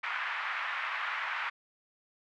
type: band-pass noise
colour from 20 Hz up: white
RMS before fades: -35 dBFS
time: 0.03-1.5 s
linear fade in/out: 10 ms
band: 960 to 2200 Hz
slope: 24 dB/octave
effects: none